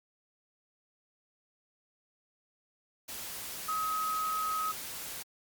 sine tone in noise, 1270 Hz, D#6, 35 cents sharp, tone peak -30 dBFS, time 3.68-4.72 s, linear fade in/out 10 ms, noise white, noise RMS -41 dBFS, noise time 3.08-5.23 s, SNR +8 dB, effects Opus 48 kbps

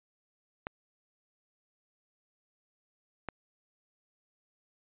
clicks, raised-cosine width 0.5 ms, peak -20 dBFS, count 2, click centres 0.669 / 3.287 s, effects resampled to 8000 Hz

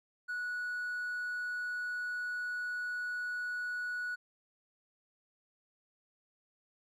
triangle tone, 1468 Hz, F#6, 14 cents flat, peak -32 dBFS, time 0.28-4.16 s, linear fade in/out 20 ms, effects tanh soft clip ceiling -29 dBFS

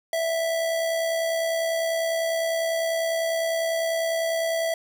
square tone with amplitude modulation, 659 Hz, E5, 1 cent flat, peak -22 dBFS, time 0.13-4.74 s, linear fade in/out 2 ms, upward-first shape sine, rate 70 Hz, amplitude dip 35%, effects none

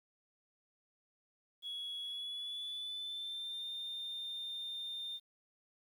sine tone with pitch glide, 3354 to 3616 Hz, G#7 to A7, +16 to +47 cents, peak -38 dBFS, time 1.62-5.2 s, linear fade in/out 50 ms, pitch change +131 cents, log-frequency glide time 2.02-3.66 s, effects tanh soft clip ceiling -37 dBFS + 11-bit

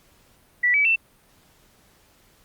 sine tone with pitch steps, 1959 / 2290 / 2676 Hz, B6 / D7 / E7, -15 / -44 / +25 cents, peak -16 dBFS, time 0.63-0.96 s, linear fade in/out 10 ms, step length 110 ms, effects pink hiss -58 dBFS RMS until 2.44 s + Opus 48 kbps

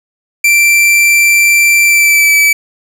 45% pulse tone with pitch glide, 2349 to 2303 Hz, D7 to D7, 0 to -34 cents, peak -5 dBFS, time 0.44-2.53 s, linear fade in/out 5 ms, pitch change -34 cents, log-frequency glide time 1.84-2.36 s, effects none

